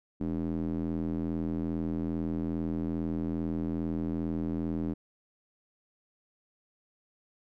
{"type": "tone with band-pass filter", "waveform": "square", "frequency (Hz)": 41.2, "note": "E1", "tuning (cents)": 0, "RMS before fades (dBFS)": -32, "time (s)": [0.2, 4.94], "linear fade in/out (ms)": 10, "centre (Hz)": 260, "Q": 2.8, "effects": []}